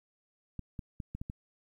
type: clicks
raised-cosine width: 5 ms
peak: -26 dBFS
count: 6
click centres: 0.593 / 0.792 / 1.002 / 1.15 / 1.215 / 1.299 s
effects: 11-bit